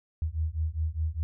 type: beating tone pair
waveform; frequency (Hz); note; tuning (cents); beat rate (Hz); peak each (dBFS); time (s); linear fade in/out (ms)
sine; 77 / 81.9; D#2 / E2; -17 / -11; 4.9; -30; 0.22-1.23; 0
effects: none